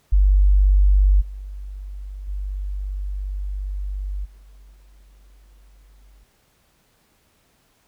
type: tone with level steps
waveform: sine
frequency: 48.65 Hz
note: G1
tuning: 12 cents flat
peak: -11 / -30 / -24 / -43 / -47 dBFS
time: 0.12-6.24 s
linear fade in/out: 10 ms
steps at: 1.2 / 2.27 / 4.24 / 4.73 s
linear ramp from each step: 20 ms
effects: pink hiss -62 dBFS RMS until 7.87 s